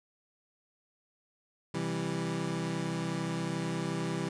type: chord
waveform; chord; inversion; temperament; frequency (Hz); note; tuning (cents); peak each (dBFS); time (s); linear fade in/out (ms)
25% pulse; C major; none; equal; 130.81 / 164.81 / 196; C3 / E3 / G3; 0 / 0 / 0; -35 / -30 / -34; 1.74-4.29; 5
effects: resampled to 22050 Hz